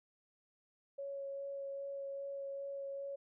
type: tone with vibrato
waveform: sine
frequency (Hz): 554.4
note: C#5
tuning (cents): 0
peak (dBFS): -40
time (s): 0.98-3.16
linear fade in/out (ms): 10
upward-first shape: sine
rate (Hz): 2.5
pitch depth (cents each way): 9
effects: none